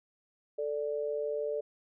sine tone pair together, 440.6 / 587.3 Hz, A4 / D5, +2 / 0 cents, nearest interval perfect fourth, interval 498 cents, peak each -33 / -34 dBFS, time 0.58-1.61 s, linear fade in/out 10 ms, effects none

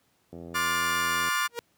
click train, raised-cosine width 2 ms, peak -28 dBFS, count 82, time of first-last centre 0.33-1.285 s, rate 84.8 Hz
35% pulse chord, D minor seventh, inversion third, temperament equal with one note detuned, 1046.5 / 1174.7 / 1424.6 / 1760 Hz, C6 / D6 / F6 / A6, 0 / 0 / +34 / 0 cents, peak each -30 / -28 / -28 / -29 dBFS, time 0.54-1.48 s, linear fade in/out 20 ms
sawtooth tone with exponential growth, 472.9 Hz, A#4, 25 cents sharp, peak -23 dBFS, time 1.5-1.59 s, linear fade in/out 0 ms, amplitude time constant 18 ms
effects pink hiss -68 dBFS RMS until 1.77 s + high-pass 100 Hz 12 dB/octave

